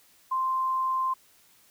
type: tone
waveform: sine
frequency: 1045 Hz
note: C6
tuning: 2 cents flat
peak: -24 dBFS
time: 0.31-1.14 s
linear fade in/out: 10 ms
effects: white hiss -60 dBFS RMS until 1.7 s